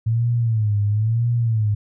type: tone with vibrato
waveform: sine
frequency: 110.6 Hz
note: A2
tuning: 9 cents sharp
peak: -16 dBFS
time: 0.06-1.75 s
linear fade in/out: 10 ms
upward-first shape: sine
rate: 1 Hz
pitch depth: 130 cents each way
effects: none